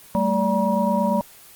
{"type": "tone cluster", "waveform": "sine", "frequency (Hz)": [194.4, 223.3, 580, 955], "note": ["G3", "A3", "D5", "A#5"], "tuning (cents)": [-14, 26, -22, 42], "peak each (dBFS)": -23, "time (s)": [0.15, 1.21], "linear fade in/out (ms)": 0, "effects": ["white hiss -46 dBFS RMS until 1.55 s", "Opus 24 kbps"]}